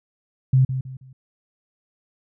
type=tone with echo; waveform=sine; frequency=130.81 Hz; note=C3; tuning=in tune; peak=-12 dBFS; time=0.53-0.65 s; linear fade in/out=5 ms; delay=160 ms; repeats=3; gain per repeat=-10 dB; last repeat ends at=1.13 s; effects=none